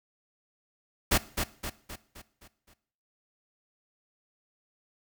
pink noise with echo, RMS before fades -23 dBFS, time 1.11-1.18 s, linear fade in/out 10 ms, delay 260 ms, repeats 6, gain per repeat -6 dB, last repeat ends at 2.74 s, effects noise-tail reverb RT60 0.6 s tail -18 dB re dry

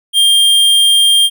square tone, 3200 Hz, G7, 35 cents sharp, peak -7 dBFS, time 0.13-1.3 s, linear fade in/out 50 ms, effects none

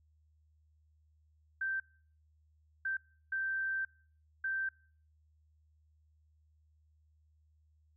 sine tone bursts at uneven times, 1562 Hz, G6, 7 cents flat, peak -32 dBFS, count 4, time 1.61-1.8 / 2.85-2.97 / 3.32-3.85 / 4.44-4.69 s, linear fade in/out 5 ms, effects noise-tail reverb RT60 0.5 s tail -25 dB re dry + added 77 Hz sine -66 dBFS peak until 7.96 s

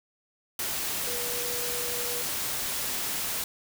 sine tone in noise, 484.7 Hz, B4, 32 cents flat, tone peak -37 dBFS, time 1.07-2.22 s, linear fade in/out 2 ms, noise white, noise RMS -31 dBFS, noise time 0.59-3.44 s, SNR -9 dB, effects none

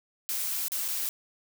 blue noise with dropouts, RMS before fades -31 dBFS, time 0.29-1.09 s, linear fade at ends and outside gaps 0 ms, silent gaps 0.682-0.719 / 0.88-0.885 s, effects none

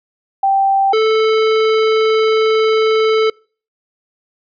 sine / square tone pair in turn, 782 / 438.9 Hz, G5 / A4, -4 / -4 cents, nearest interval minor seventh, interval 1000 cents, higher first, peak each -10 / -11 dBFS, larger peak first, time 0.43-0.93 / 0.93-3.3 s, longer second, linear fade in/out 5 ms, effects noise-tail reverb RT60 0.4 s tail -26 dB re dry + resampled to 11025 Hz

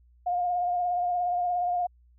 sine tone with vibrato, 711 Hz, F5, 31 cents sharp, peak -24 dBFS, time 0.26-1.87 s, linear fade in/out 10 ms, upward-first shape triangle, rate 17 Hz, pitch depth 34 cents each way, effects added 60 Hz sine -56 dBFS peak until 2.18 s

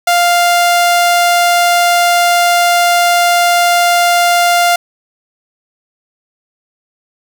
sawtooth tone, 698.5 Hz, F5, in tune, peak -4 dBFS, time 0.07-4.76 s, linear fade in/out 5 ms, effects none

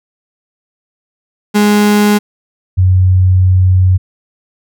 35% pulse / sine tone pair in turn, 207.7 / 92.52 Hz, G#3 / F#2, 0 / 0 cents, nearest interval octave + major second, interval 1400 cents, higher first, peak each -5 dBFS, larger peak neither, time 1.54-2.19 / 2.77-3.98 s, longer second, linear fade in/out 20 ms, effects none

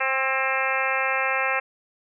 harmonic tone with a mistuned harmonic, 264.7 Hz, C4, 20 cents sharp, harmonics 2 / 3 / 4 / 5 / 6 / 7 / 8 / 9 / 10, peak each -30 / -30 / -30 / -30 / -30 / -30 / -30 / -30 / -30 dBFS, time 0-1.6 s, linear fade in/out 10 ms, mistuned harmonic 6, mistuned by +25 cents, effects none

